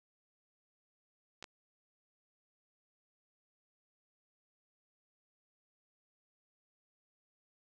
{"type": "clicks", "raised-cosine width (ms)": 0.2, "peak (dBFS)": -29, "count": 2, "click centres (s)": [1.426, 1.442], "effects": []}